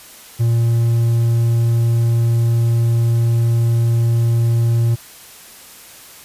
triangle tone, 116.54 Hz, A#2, in tune, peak -10 dBFS, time 0.39-4.96 s, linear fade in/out 20 ms, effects white hiss -40 dBFS RMS until 6.24 s + resampled to 32000 Hz

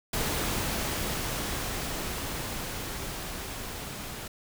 pink noise with level ramp, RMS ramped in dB -29 to -39 dBFS, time 0.13-4.28 s, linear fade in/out 5 ms, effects none

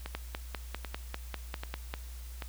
two click trains, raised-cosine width 0.3 ms, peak -19 / -22 dBFS, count 10 / 4, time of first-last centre 0.15-1.939 / 0.06-2.422 s, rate 5.03 / 1.27 Hz, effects added 60 Hz sine -41 dBFS peak until 2.48 s + white hiss -54 dBFS RMS until 2.48 s

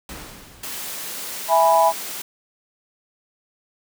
pink noise with exponential decay, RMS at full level -34 dBFS, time 0.09-1.66 s, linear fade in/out 2 ms, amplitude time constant 340 ms
white high-pass noise, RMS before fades -31 dBFS, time 0.63-2.22 s, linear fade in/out 5 ms, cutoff 160 Hz, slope 24 dB/octave
sine chord, E major, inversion none, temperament equal, 659.3 / 830.6 / 987.8 Hz, E5 / G#5 / B5, 0 / 0 / 0 cents, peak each -17 dBFS, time 1.48-1.93 s, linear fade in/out 50 ms
effects none

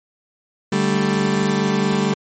30% pulse chord, D suspended fourth, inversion none, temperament just, 146.83 / 195.78 / 220.2 Hz, D3 / G3 / A3, 0 / -2 / +2 cents, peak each -22 / -16 / -19 dBFS, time 0.72-2.14 s, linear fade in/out 5 ms, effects MP3 32 kbps

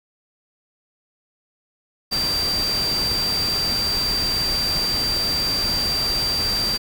sine tone in noise, 4701 Hz, D8, 1 cent sharp, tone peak -20 dBFS, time 2.11-6.78 s, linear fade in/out 20 ms, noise pink, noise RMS -28 dBFS, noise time 2.11-6.78 s, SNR +5 dB, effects none

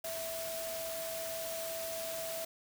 sine tone in noise, 656 Hz, E5, 9 cents flat, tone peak -39 dBFS, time 0.04-2.45 s, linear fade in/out 5 ms, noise white, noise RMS -42 dBFS, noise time 0.04-2.45 s, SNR 0 dB, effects none

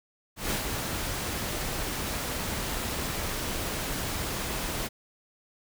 pink noise with ADSR envelope, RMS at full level -28 dBFS, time 0.36-4.89 s, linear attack 150 ms, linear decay 110 ms, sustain -4 dB, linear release 32 ms, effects none

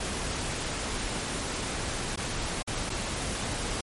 pink noise with dropouts, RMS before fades -32 dBFS, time 0-3.81 s, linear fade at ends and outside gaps 5 ms, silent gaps 2.16-2.173 / 2.626-2.673 / 2.896-2.9 s, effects MP3 48 kbps

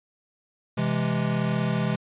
square chord, C augmented, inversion none, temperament equal with one note detuned, 130.81 / 166.15 / 207.7 Hz, C3 / E3 / G#3, 0 / +14 / 0 cents, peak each -28 dBFS, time 0.77-1.96 s, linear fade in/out 10 ms, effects resampled to 8000 Hz

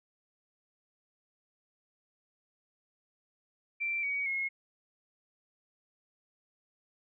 sine tone with pitch steps, 2349 / 2255 / 2164 Hz, D7 / C#7 / C#7, 0 / +29 / -42 cents, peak -30 dBFS, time 3.8-4.49 s, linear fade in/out 20 ms, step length 230 ms, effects none

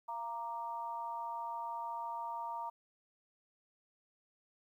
sine tone with amplitude modulation, 932.3 Hz, A#5, in tune, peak -34 dBFS, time 0.08-2.7 s, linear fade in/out 10 ms, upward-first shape sine, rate 246 Hz, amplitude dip 85%, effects 12-bit

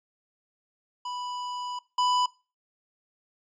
square tone pair in turn, 987.8 / 993.2 Hz, B5 / B5, 0 / +9 cents, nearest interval unison, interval 9 cents, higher second, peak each -33 / -23 dBFS, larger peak second, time 1.05-1.79 / 1.98-2.26 s, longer first, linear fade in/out 5 ms, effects noise-tail reverb RT60 0.3 s tail -20 dB re dry + resampled to 16000 Hz

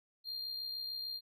triangle tone with amplitude modulation, 4200 Hz, C8, 6 cents sharp, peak -35 dBFS, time 0.24-1.21 s, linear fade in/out 50 ms, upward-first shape sine, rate 66.7 Hz, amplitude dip 50%, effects none

